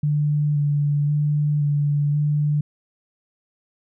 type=tone with vibrato; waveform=sine; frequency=146.83 Hz; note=D3; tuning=in tune; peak=-17 dBFS; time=0.03-2.61 s; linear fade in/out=5 ms; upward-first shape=square; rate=0.95 Hz; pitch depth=16 cents each way; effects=none